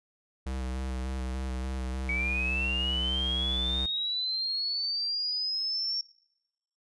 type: tone with vibrato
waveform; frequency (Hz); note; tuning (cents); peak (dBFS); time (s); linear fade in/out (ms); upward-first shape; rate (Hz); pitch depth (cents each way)
square; 64.6; C2; -21; -32; 0.46-3.86; 5; square; 3.4; 20
type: linear sweep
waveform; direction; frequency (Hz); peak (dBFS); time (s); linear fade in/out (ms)
sine; up; 2251 to 5500; -28; 2.09-6.01; 2
effects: noise-tail reverb RT60 0.9 s tail -24 dB re dry + resampled to 24000 Hz